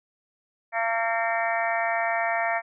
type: harmonic tone with a mistuned harmonic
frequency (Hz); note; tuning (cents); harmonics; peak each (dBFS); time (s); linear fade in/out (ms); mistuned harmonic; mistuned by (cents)
228.1; A#3; -37; 3 / 4 / 5 / 6 / 7 / 8 / 9 / 10; -26 / -31 / -38 / -34 / -39 / -29 / -35 / -34; 0.72-2.62; 50; 9; +33
effects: none